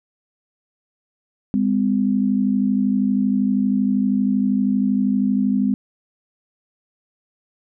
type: tone pair together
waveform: sine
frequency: 202.7 / 255.4 Hz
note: G#3 / C4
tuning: -42 / -42 cents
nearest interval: major third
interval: 400 cents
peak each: -18 / -19 dBFS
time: 1.54-5.74 s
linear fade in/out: 0 ms
effects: none